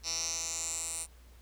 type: tone with band-pass filter sweep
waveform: 10% pulse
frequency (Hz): 164.81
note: E3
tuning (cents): 0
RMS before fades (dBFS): -36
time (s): 0.03-1.07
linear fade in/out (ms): 50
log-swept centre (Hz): 5300 to 8900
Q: 6
effects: added 60 Hz sine -53 dBFS peak until 1.41 s + pink hiss -63 dBFS RMS until 1.41 s

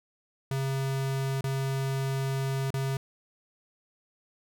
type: tone with dropouts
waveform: square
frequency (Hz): 135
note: C#3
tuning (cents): -45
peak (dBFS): -28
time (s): 0.51-2.97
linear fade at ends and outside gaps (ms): 2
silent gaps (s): 1.41-1.441 / 2.705-2.74
effects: none

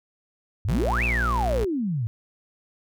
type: exponential two-way sweep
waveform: sine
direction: up then down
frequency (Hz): 84.5 to 2713 to 104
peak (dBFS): -23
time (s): 0.65-2.07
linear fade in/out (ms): 0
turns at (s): 1.04
type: tone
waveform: 40% pulse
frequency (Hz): 59.1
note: A#1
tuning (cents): +24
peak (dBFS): -23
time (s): 0.68-1.65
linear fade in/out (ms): 10
effects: none

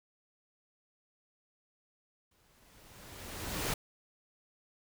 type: noise with exponential growth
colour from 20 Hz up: pink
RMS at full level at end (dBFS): -32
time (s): 2.31-3.74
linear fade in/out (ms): 5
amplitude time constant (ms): 310
effects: none

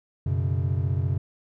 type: chord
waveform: triangle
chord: F# suspended fourth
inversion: none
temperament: equal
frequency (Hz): 92.5 / 123.47 / 138.59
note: F#2 / B2 / C#3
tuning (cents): 0 / 0 / 0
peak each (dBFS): -23 / -26 / -26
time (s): 0.26-1.18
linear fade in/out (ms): 5
effects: none

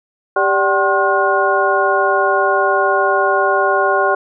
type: tone cluster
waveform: sine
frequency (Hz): 395 / 585 / 764 / 1070 / 1437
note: G4 / D5 / G5 / C6 / F6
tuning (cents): +13 / -7 / -45 / +38 / +49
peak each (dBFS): -18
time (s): 0.36-4.15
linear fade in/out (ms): 5
effects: none

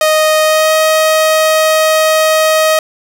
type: tone with pitch glide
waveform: sawtooth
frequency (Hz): 622.3 to 629.2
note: D#5 to D#5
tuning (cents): 0 to +19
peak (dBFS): -4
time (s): 0.01-2.79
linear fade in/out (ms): 2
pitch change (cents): +19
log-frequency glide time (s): 0.43-0.73
effects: none

